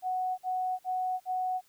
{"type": "tone bursts", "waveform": "sine", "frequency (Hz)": 740, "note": "F#5", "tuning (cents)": 0, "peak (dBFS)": -28, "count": 4, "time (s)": [0.02, 1.613], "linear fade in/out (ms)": 50, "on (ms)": 360, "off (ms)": 51, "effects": ["white hiss -65 dBFS RMS until 1.68 s"]}